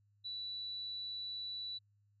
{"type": "tone", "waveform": "sine", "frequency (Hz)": 3952, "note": "B7", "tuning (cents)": 0, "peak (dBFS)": -40, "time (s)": [0.24, 1.79], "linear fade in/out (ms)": 20, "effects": ["added 102 Hz sine -69 dBFS peak until 2.2 s"]}